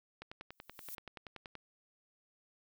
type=click train; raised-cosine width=0.3 ms; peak=-30 dBFS; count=15; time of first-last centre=0.22-1.553 s; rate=10.5 Hz
type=noise with exponential growth; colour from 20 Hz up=violet; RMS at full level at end=-43 dBFS; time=0.51-0.95 s; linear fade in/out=5 ms; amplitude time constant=94 ms
effects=none